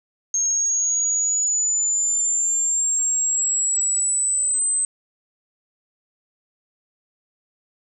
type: linear sweep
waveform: sine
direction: up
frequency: 6470 to 8210 Hz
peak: -18 dBFS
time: 0.34-4.85 s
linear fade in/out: 2 ms
effects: none